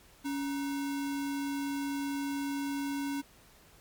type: tone with sample-and-hold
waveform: sine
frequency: 280.3 Hz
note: C#4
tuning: 19 cents sharp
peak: -31 dBFS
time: 0.24-3.22 s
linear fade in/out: 20 ms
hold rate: 1225 Hz
effects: pink hiss -59 dBFS RMS until 3.8 s + MP3 96 kbps